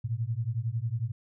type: beating tone pair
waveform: sine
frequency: 109.7 / 120.7 Hz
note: A2 / B2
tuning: -5 / -39 cents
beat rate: 11 Hz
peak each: -31 dBFS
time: 0.04-1.12 s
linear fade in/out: 10 ms
effects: none